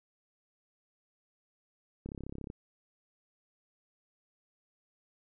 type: click train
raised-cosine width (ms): 3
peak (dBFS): -28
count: 16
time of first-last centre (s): 2.06-2.501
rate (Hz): 34
effects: none